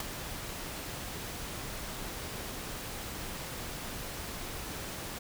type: noise with ADSR envelope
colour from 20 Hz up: pink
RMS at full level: -32 dBFS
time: 0-5.19 s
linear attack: 3 ms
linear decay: 10 ms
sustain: -8 dB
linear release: 10 ms
effects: none